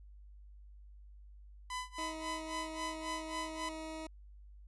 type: tone with tremolo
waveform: sawtooth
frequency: 1004 Hz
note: B5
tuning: 28 cents sharp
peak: -33 dBFS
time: 1.7-3.69 s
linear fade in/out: 2 ms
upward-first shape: sine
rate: 3.7 Hz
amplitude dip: 95%
type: tone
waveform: 20% pulse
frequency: 317.2 Hz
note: D#4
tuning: 33 cents sharp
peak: -37 dBFS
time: 1.98-4.07 s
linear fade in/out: 5 ms
effects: added 50 Hz sine -52 dBFS peak until 4.67 s + resampled to 24000 Hz